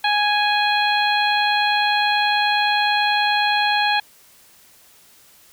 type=harmonic tone; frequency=830.6 Hz; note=G#5; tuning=in tune; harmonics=1 / 2 / 3 / 4 / 5; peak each=-19 / -22 / -24 / -25 / -26 dBFS; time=0.04-4 s; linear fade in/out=5 ms; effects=white hiss -51 dBFS RMS until 5.52 s